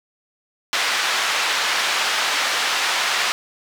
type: band-pass noise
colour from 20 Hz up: pink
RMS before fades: -21 dBFS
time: 0.73-3.32 s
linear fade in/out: 0 ms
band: 1100 to 5100 Hz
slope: 12 dB/octave
effects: none